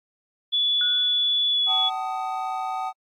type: tone with pitch glide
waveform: sine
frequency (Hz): 3433 to 3399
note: A7 to G#7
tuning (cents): -43 to +39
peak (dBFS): -19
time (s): 0.52-1.9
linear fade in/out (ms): 20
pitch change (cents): -18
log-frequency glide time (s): 1.51-1.61
type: tone with exponential decay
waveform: sine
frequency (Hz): 1463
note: F#6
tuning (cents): -20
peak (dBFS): -27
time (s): 0.81-1.5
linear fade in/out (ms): 1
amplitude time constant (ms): 150
type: chord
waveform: triangle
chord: D# diminished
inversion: first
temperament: equal with one note detuned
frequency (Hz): 757.7 / 880 / 1244.5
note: F#5 / A5 / D#6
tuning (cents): +41 / 0 / 0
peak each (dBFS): -26 / -31 / -30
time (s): 1.66-2.93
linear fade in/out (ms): 50
effects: AAC 64 kbps